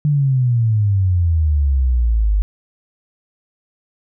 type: exponential sweep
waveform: sine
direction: down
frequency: 150.8 to 49 Hz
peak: -12 dBFS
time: 0.05-2.42 s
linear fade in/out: 0 ms
effects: none